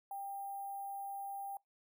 sine tone with sample-and-hold, 795 Hz, G5, 24 cents sharp, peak -40 dBFS, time 0.11-1.57 s, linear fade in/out 2 ms, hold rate 11025 Hz, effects noise-tail reverb RT60 0.2 s tail -26 dB re dry

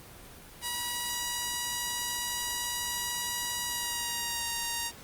5% pulse tone with pitch glide, 965 to 933.7 Hz, B5 to A#5, -40 to +3 cents, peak -19 dBFS, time 0.61-4.92 s, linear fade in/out 50 ms, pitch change -57 cents, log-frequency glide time 3.66-4.45 s, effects pink hiss -49 dBFS RMS until 5.03 s + Opus 24 kbps

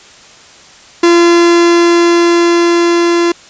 45% pulse tone with level ramp, 342.8 Hz, F4, 32 cents flat, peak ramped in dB -4 to -8 dBFS, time 1.03-3.32 s, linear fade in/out 5 ms, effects white hiss -38 dBFS RMS until 3.49 s + resampled to 16000 Hz

